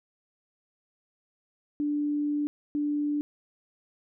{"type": "tone pair in turn", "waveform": "sine", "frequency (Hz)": [293.7, 293.7], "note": ["D4", "D4"], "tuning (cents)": [0, 0], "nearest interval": "unison", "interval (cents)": 0, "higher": "neither", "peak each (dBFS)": -25, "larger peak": "neither", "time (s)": [[1.8, 2.47], [2.75, 3.21]], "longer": "first", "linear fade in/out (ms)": 0, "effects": []}